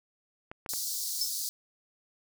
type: clicks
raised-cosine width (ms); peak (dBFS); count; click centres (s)
0.5; -26; 3; 0.515 / 0.662 / 0.736
type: high-pass noise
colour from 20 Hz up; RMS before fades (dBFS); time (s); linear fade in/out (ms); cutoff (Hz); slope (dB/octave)
pink; -34; 0.69-1.49; 0; 4300; 48
type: tone with exponential decay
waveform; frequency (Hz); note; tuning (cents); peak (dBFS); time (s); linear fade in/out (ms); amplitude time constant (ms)
triangle; 5274; E8; 0; -23; 1.21-1.34; 5; 28
effects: none